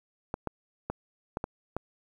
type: clicks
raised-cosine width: 1 ms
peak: -17 dBFS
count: 6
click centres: 0.341 / 0.473 / 0.9 / 1.371 / 1.441 / 1.766 s
effects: 9-bit